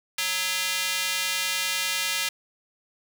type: tone with high-pass filter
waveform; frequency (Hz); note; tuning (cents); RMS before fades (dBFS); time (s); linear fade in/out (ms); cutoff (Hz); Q
square; 185; F#3; 0; -27; 0.18-2.29; 5; 2500; 1.1
effects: none